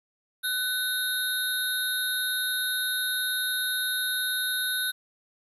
sine tone cluster, 1504 / 3729 / 4100 / 11010 / 11630 Hz, F#6 / A#7 / C8 / F9 / F#9, +28 / 0 / -36 / -26 / -31 cents, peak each -29 / -30 / -36 / -36 / -36 dBFS, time 0.43-4.92 s, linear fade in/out 20 ms, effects 10-bit

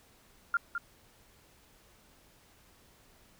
sine tone with echo, 1396.9 Hz, F6, in tune, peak -24 dBFS, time 0.54-0.57 s, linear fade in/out 2 ms, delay 210 ms, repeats 1, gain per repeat -7 dB, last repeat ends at 0.78 s, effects pink hiss -62 dBFS RMS until 3.39 s

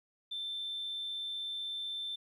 sine tone, 3552 Hz, A7, 16 cents sharp, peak -35 dBFS, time 0.31-2.16 s, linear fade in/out 10 ms, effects tanh soft clip ceiling -32 dBFS + 12-bit

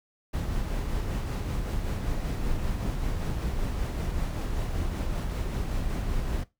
brown noise with tremolo, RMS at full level -28 dBFS, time 0.33-6.44 s, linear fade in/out 10 ms, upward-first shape sine, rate 5.2 Hz, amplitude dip 30%, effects noise-tail reverb RT60 0.2 s tail -18 dB re dry

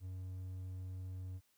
triangle tone, 92.5 Hz, F#2, in tune, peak -40 dBFS, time 0-1.41 s, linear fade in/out 50 ms, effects white hiss -75 dBFS RMS until 1.57 s

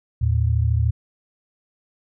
sine tone pair together, 79.5 / 113.03 Hz, D#2 / A2, +38 / +47 cents, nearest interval tritone, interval 609 cents, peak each -19 dBFS, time 0.21-0.91 s, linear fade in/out 10 ms, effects none

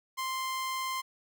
sawtooth tone, 1046.5 Hz, C6, in tune, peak -28 dBFS, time 0.17-1.02 s, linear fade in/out 20 ms, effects none

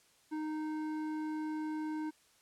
triangle tone with hard clipping, 309.4 Hz, D#4, 10 cents flat, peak -37 dBFS, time 0.31-2.11 s, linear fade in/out 20 ms, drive 14 dB, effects white hiss -67 dBFS RMS until 2.41 s + low-pass 10000 Hz 12 dB/octave

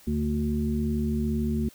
harmonic tone with a mistuned harmonic, 73.42 Hz, D2, in tune, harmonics 1 / 2 / 3 / 5, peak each -29 / -33 / -26 / -35 dBFS, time 0.07-1.69 s, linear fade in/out 5 ms, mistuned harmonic 3, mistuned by +34 cents, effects white hiss -54 dBFS RMS until 1.74 s

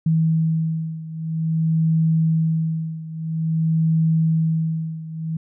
sine beating tone pair, 160.9 / 161.4 Hz, E3 / E3, -42 / -36 cents, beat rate 0.5 Hz, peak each -19 / -22 dBFS, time 0.06-5.37 s, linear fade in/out 5 ms, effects none

